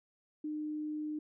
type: tone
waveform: sine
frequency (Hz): 303.7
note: D#4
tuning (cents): -42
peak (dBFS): -35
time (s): 0.44-1.19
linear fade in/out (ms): 5
effects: none